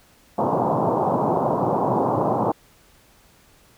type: band-pass noise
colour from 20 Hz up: white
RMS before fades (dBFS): -21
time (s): 0.38-2.52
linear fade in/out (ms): 5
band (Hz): 110 to 1000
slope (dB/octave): 48
effects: pink hiss -55 dBFS RMS until 3.77 s